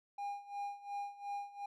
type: tone with tremolo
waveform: triangle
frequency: 809 Hz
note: G#5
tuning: 46 cents flat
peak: -35 dBFS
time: 0.18-1.66 s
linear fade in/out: 5 ms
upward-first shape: sine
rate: 2.8 Hz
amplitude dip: 85%
effects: none